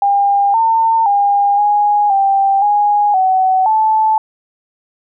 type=tone with pitch steps; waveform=sine; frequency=803 / 903 / 808 / 827 / 786 / 826 / 753 / 873 Hz; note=G5 / A5 / G#5 / G#5 / G5 / G#5 / F#5 / A5; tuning=+41 / +45 / -48 / -8 / +4 / -10 / +30 / -14 cents; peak=-9 dBFS; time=0.02-4.18 s; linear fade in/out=2 ms; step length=520 ms; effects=none